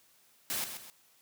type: noise with echo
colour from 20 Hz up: white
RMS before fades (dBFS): -34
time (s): 0.5-0.64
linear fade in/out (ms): 0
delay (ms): 130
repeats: 2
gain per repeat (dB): -8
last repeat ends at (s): 0.9
effects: white hiss -65 dBFS RMS until 1.21 s + high-pass 100 Hz 12 dB/octave